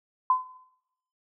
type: tone with exponential decay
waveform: sine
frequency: 1021 Hz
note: C6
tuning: 43 cents flat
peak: -16 dBFS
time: 0.3-0.56 s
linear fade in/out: 2 ms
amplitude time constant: 56 ms
effects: noise-tail reverb RT60 0.8 s tail -17 dB re dry